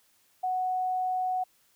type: tone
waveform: sine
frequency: 740 Hz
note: F#5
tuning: in tune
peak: -26 dBFS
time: 0.43-1.44 s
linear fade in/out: 10 ms
effects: white hiss -66 dBFS RMS until 1.75 s